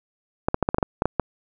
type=clicks; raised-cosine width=1 ms; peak=-5 dBFS; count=10; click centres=0.485 / 0.544 / 0.627 / 0.689 / 0.745 / 0.784 / 0.828 / 1.021 / 1.056 / 1.197 s; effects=none